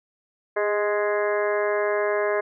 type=harmonic tone with a mistuned harmonic; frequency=208.4 Hz; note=G#3; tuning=6 cents sharp; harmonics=2 / 3 / 4 / 5 / 6 / 7 / 8 / 9 / 10; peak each=-24 / -25 / -37 / -31 / -36 / -39 / -31 / -40 / -36 dBFS; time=0.56-2.41 s; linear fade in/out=10 ms; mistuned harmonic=2; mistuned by=-19 cents; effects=none